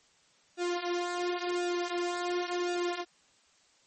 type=tone with flanger; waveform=sawtooth; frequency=352.6 Hz; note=F4; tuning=17 cents sharp; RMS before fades=-32 dBFS; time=0.57-3.05 s; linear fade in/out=50 ms; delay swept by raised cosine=0.94 to 5.34 ms; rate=0.93 Hz; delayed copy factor=-0.75; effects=white hiss -65 dBFS RMS until 3.86 s + MP3 32 kbps